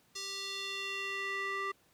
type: tone with band-pass filter sweep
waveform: square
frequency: 392.7 Hz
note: G4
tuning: 3 cents sharp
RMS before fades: -38 dBFS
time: 0.15-1.72 s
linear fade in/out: 10 ms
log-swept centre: 5300 to 1500 Hz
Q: 2.3
effects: pink hiss -68 dBFS RMS until 1.93 s + high-pass 80 Hz 12 dB/octave